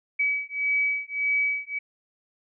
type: beating tone pair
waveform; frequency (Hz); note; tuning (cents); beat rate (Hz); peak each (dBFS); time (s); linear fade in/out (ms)
sine; 2279 / 2280.7; C#7 / C#7; +47 / +49; 1.7; -26; 0.19-1.79; 10
effects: none